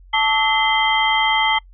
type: tone cluster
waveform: sine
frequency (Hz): 880 / 1140 / 1291 / 2049 / 3165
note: A5 / C#6 / E6 / C7 / G7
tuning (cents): 0 / +48 / -37 / -37 / +16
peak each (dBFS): -18 / -27 / -27 / -19 / -20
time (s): 0.13-1.59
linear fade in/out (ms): 10
effects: noise-tail reverb RT60 0.1 s tail -26 dB re dry + added 45 Hz sine -42 dBFS peak until 1.73 s